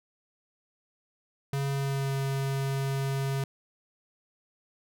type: tone with pitch glide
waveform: square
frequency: 138.59 to 136.45 Hz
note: C#3 to C#3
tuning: 0 to -27 cents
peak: -28 dBFS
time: 1.53-3.44 s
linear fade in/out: 2 ms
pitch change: -27 cents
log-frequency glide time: 1.7-2.14 s
effects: none